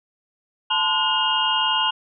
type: tone cluster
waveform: sine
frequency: 878 / 1029 / 1444 / 2843 / 3187 Hz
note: A5 / C6 / F#6 / F7 / G7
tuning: -4 / -29 / -43 / +30 / +28 cents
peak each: -25 / -25 / -28 / -21 / -27 dBFS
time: 0.7-1.91 s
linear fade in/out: 10 ms
effects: none